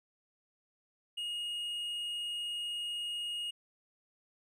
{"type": "tone with tanh clipping", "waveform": "sine", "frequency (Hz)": 2868, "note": "F7", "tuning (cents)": 45, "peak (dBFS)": -36, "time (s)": [1.17, 3.51], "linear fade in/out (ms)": 10, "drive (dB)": 5, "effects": []}